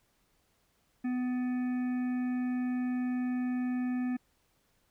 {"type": "harmonic tone", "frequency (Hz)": 250, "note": "B3", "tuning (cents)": 21, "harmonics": [1, 3, 5, 7, 9, 10], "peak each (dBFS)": [-29, -47, -54, -49, -56, -57], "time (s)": [1.04, 4.17], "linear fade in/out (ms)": 10, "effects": ["pink hiss -72 dBFS RMS until 4.9 s"]}